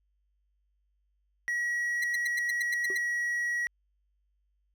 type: tone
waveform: triangle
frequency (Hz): 1916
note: A#6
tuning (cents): +47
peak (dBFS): -26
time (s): 1.48-3.67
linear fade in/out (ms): 0
type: tone bursts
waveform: sawtooth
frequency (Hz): 2032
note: B6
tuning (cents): +49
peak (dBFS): -27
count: 9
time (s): 2.02-2.976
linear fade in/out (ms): 5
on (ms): 20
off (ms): 97
type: tone with exponential decay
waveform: triangle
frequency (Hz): 380.7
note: F#4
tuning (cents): +49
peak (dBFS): -31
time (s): 2.9-3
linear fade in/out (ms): 1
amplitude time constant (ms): 20
effects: added 50 Hz sine -70 dBFS peak until 4.74 s